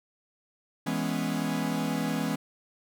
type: chord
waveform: 45% pulse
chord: C# minor seventh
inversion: first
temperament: equal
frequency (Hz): 164.81 / 207.7 / 246.9 / 277.2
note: E3 / G#3 / B3 / C#4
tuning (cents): 0 / 0 / 0 / 0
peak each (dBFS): -33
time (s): 0.86-2.36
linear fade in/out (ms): 10
effects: none